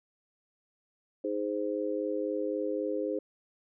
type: chord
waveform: sine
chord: Ab major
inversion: second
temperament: just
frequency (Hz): 311.5 / 415.3 / 519.1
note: Eb4 / Ab4 / C5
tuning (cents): +2 / 0 / -14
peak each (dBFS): -34 / -34 / -33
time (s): 1.24-3.19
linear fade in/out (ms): 5
effects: none